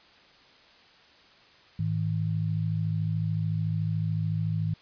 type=tone pair together; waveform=sine; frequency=105.5 / 159.24 Hz; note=G#2 / D#3; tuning=+28 / +40 cents; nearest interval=perfect fifth; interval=712 cents; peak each=-28 dBFS; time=1.79-4.74 s; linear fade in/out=5 ms; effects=white hiss -56 dBFS RMS until 4.81 s + resampled to 11025 Hz